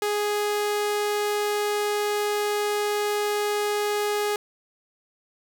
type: tone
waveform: sawtooth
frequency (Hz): 415.3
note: G#4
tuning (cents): 0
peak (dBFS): -19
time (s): 0.02-4.36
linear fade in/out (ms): 2
effects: none